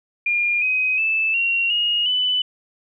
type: tone with pitch steps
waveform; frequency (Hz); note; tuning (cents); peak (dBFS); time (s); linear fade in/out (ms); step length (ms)
sine; 2412 / 2519 / 2630 / 2747 / 2868 / 2995; D7 / D#7 / E7 / F7 / F7 / F#7; +46 / +21 / -5 / -29 / +45 / +20; -17; 0.26-2.42; 5; 360
effects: none